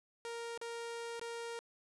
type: tone with dropouts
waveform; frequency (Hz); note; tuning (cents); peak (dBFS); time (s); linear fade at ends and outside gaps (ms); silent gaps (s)
sawtooth; 466.2; A#4; 0; -37; 0.25-1.59; 0; 0.576-0.614 / 1.195-1.214
effects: resampled to 24000 Hz